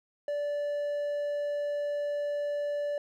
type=tone; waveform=triangle; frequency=582 Hz; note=D5; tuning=16 cents flat; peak=-27 dBFS; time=0.28-2.98 s; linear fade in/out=2 ms; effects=none